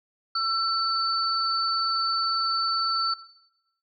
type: tone pair together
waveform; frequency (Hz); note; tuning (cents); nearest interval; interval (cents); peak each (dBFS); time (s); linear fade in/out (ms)
sine; 1341 / 4511; E6 / C#8; +29 / +29; octave + major sixth; 2100; -26; 0.35-3.14; 5
effects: noise-tail reverb RT60 0.9 s tail -17 dB re dry